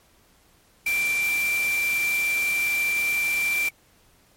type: tone in noise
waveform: sine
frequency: 2353 Hz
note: D7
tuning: 3 cents sharp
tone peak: -21 dBFS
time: 0.86-3.69 s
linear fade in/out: 5 ms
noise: white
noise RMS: -33 dBFS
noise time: 0.86-3.69 s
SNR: +9 dB
effects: pink hiss -59 dBFS RMS until 4.36 s + MP3 64 kbps